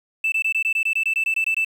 triangle tone bursts, 2645 Hz, E7, 5 cents sharp, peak -15 dBFS, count 14, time 0.24-1.647 s, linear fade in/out 5 ms, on 81 ms, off 21 ms, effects tanh soft clip ceiling -14 dBFS + 8-bit

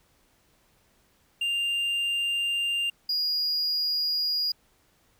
triangle tone pair in turn, 2794 / 4871 Hz, F7 / D#8, 0 / -38 cents, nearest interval minor seventh, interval 962 cents, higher second, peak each -23 dBFS, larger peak neither, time 1.41-2.9 / 3.09-4.52 s, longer first, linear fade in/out 5 ms, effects pink hiss -65 dBFS RMS until 5.19 s

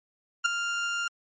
30% pulse tone with ADSR envelope, 1396.9 Hz, F6, in tune, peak -15 dBFS, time 0.44-1.08 s, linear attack 17 ms, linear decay 8 ms, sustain -10 dB, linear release 4 ms, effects MP3 32 kbps

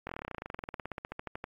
slowing click train, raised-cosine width 0.5 ms, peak -22 dBFS, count 30, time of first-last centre 0.07-1.441 s, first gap 22 ms, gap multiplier 1.05, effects AAC 48 kbps

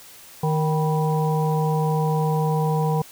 harmonic tone with a mistuned harmonic, 155.56 Hz, D#3, in tune, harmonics 1 / 3 / 5 / 6, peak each -20 / -26 / -28 / -29 dBFS, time 0.43-3.02 s, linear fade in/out 5 ms, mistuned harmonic 6, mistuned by +83 cents, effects white hiss -45 dBFS RMS until 3.11 s

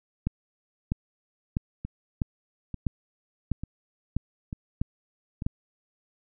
two click trains, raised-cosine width 5 ms, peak -13 / -21 dBFS, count 9 / 5, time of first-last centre 0.27-5.465 / 1.85-5.421 s, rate 1.54 / 1.12 Hz, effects none

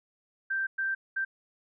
sine tone bursts at uneven times, 1568 Hz, G6, in tune, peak -27 dBFS, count 3, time 0.5-0.67 / 0.78-0.95 / 1.16-1.25 s, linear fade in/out 10 ms, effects none

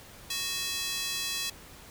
square tone with high-pass filter, 370 Hz, F#4, in tune, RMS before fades -33 dBFS, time 0.3-1.5 s, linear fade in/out 5 ms, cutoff 3500 Hz, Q 1.2, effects pink hiss -50 dBFS RMS until 1.9 s

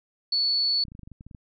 sine tone, 4435 Hz, C#8, in tune, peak -21 dBFS, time 0.32-0.84 s, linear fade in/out 5 ms
clicks, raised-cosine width 5 ms, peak -31 dBFS, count 12, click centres 0.852 / 0.883 / 0.919 / 0.951 / 0.993 / 1.033 / 1.075 / 1.117 / 1.209 / 1.266 / 1.312 / 1.348 s
effects none

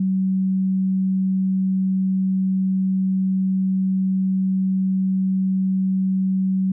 sine tone, 189.3 Hz, F#3, 40 cents sharp, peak -17 dBFS, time 0-6.72 s, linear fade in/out 5 ms, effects none

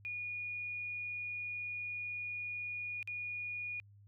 sine tone with dropouts, 2446 Hz, D#7, 30 cents flat, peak -38 dBFS, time 0.05-3.8 s, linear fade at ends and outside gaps 0 ms, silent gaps 3.028-3.075 s, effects added 101 Hz sine -57 dBFS peak until 4.07 s

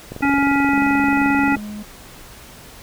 click train, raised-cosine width 2 ms, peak -17 dBFS, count 34, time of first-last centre 0.12-1.567 s, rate 22.8 Hz
harmonic tone, 280 Hz, C#4, 18 cents sharp, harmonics 1 / 3 / 5 / 7 / 9, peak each -16 / -21 / -23 / -24 / -26 dBFS, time 0.22-1.56 s, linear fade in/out 10 ms
triangle tone, 209.6 Hz, G#3, 16 cents sharp, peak -26 dBFS, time 0.72-1.83 s, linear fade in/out 10 ms
effects pink hiss -41 dBFS RMS until 2.82 s

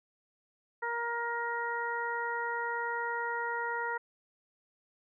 harmonic tone, 470.5 Hz, A#4, 16 cents sharp, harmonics 1 / 2 / 3 / 4, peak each -39 / -35 / -37 / -38 dBFS, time 0.82-3.98 s, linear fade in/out 10 ms, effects none

